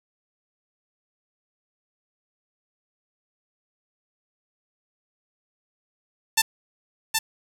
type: tone with echo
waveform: 5% pulse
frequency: 888 Hz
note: A5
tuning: 16 cents sharp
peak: -4 dBFS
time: 6.37-6.42 s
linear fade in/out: 10 ms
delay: 770 ms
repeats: 1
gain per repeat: -4 dB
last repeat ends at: 7.19 s
effects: 7-bit